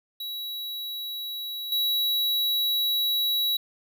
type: tone with level steps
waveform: square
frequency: 3900 Hz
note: B7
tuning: 23 cents flat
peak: -32 / -23 dBFS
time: 0.2-3.57 s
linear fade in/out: 5 ms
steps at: 1.72 s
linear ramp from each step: 2 ms
effects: none